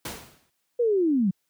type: noise with exponential decay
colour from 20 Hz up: pink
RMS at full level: -30 dBFS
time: 0.05-0.5 s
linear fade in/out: 5 ms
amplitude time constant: 96 ms
type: linear sweep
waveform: sine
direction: down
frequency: 493.9 to 174.61 Hz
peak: -19 dBFS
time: 0.79-1.31 s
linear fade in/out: 10 ms
effects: white hiss -75 dBFS RMS until 1.49 s + high-pass 80 Hz 12 dB/octave